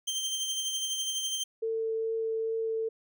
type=tone with tremolo; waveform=25% pulse; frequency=3144 Hz; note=G7; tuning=4 cents sharp; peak=-25 dBFS; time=0.07-1.44 s; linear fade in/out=10 ms; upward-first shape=sine; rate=12 Hz; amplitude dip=40%
type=tone with vibrato; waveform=sine; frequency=447.8 Hz; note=A4; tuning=30 cents sharp; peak=-28 dBFS; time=1.62-2.89 s; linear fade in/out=10 ms; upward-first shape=triangle; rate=2.4 Hz; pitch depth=8 cents each way
effects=none